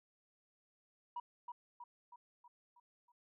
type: tone with echo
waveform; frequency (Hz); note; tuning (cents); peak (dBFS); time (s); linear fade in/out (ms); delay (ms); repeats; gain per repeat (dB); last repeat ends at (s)
sine; 964; B5; -42; -38; 1.16-1.2; 5; 320; 6; -5; 3.12
effects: tanh soft clip ceiling -36 dBFS